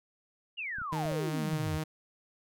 sine exponential sweep, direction down, 2930 to 73.6 Hz, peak -34 dBFS, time 0.57-1.79 s, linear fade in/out 20 ms
clicks, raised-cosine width 5 ms, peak -35 dBFS, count 8, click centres 0.785 / 0.817 / 0.929 / 1.055 / 1.118 / 1.533 / 1.67 / 1.744 s
sawtooth tone with vibrato, 155.56 Hz, D#3, in tune, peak -28 dBFS, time 0.92-1.84 s, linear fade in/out 10 ms, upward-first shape triangle, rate 7.1 Hz, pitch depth 14 cents each way
effects none

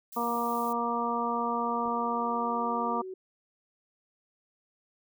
violet noise, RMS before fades -45 dBFS, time 0.12-0.73 s, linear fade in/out 5 ms
harmonic tone, 235.8 Hz, A#3, 20 cents sharp, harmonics 1 / 2 / 3 / 4 / 5, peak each -34 / -35 / -35 / -32 / -32 dBFS, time 0.16-3.02 s, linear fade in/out 10 ms
sine tone with exponential growth, 374.9 Hz, F#4, 23 cents sharp, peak -36 dBFS, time 0.33-3.14 s, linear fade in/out 5 ms, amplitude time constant 610 ms
clicks, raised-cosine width 2 ms, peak -37 dBFS, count 2, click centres 1.859 / 1.879 s
effects none

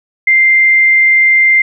sine tone, 2093 Hz, C7, in tune, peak -5 dBFS, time 0.27-1.62 s, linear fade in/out 5 ms, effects none

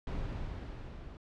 brown noise with level ramp, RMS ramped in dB -36 to -47 dBFS, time 0.07-1.17 s, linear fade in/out 2 ms, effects low-pass 4000 Hz 12 dB/octave

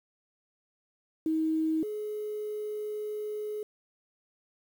sine tone pair in turn, 317.3 / 423.5 Hz, D#4 / G#4, +34 / +34 cents, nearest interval perfect fourth, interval 500 cents, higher second, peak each -25 / -32 dBFS, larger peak first, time 1.26-1.83 / 1.83-3.63 s, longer second, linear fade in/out 2 ms, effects 9-bit

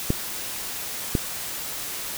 clicks, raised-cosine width 3 ms, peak -7 dBFS, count 2, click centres 0.104 / 1.152 s, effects white hiss -32 dBFS RMS until 2.17 s

